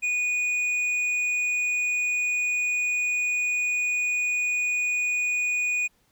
sine tone with hard clipping, 2465 Hz, D#7, 17 cents flat, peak -24 dBFS, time 0.02-5.88 s, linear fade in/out 20 ms, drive 5 dB, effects pink hiss -66 dBFS RMS until 6.11 s

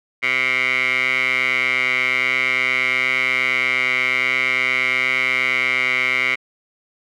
15% pulse tone with band-pass filter, 128.5 Hz, C3, 31 cents flat, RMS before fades -19 dBFS, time 0.22-6.36 s, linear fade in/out 20 ms, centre 2200 Hz, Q 7.4, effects none

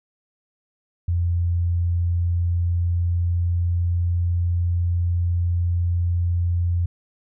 sine tone with pitch glide, 86.4 to 87 Hz, F2 to F2, -18 to -6 cents, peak -18 dBFS, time 1.08-6.86 s, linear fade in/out 5 ms, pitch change +12 cents, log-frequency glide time 1.33-4.27 s, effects none

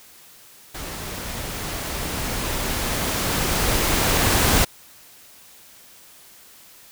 pink noise with level ramp, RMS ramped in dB -33 to -17 dBFS, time 0.74-4.65 s, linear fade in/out 10 ms, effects white hiss -48 dBFS RMS until 6.91 s

